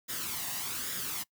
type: noise with flanger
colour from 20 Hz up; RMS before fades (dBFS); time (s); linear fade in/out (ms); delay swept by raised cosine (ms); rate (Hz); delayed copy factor
white; -36; 0.08-1.24; 20; 0.57 to 1.08; 1.2; +0.55
effects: noise-tail reverb RT60 0.1 s tail -22 dB re dry + high-pass 80 Hz 12 dB/octave